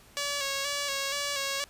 5% pulse tone with vibrato, 561 Hz, C#5, 21 cents sharp, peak -18 dBFS, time 0.17-1.64 s, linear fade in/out 0 ms, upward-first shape square, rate 2.1 Hz, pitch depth 33 cents each way, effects pink hiss -56 dBFS RMS until 1.69 s + resampled to 32000 Hz

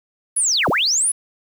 sine linear two-way sweep, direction down then up, 10548 to 85.7 to 10548 Hz, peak -15 dBFS, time 0.36-1.12 s, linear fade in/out 10 ms, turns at 0.69 s, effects 7-bit

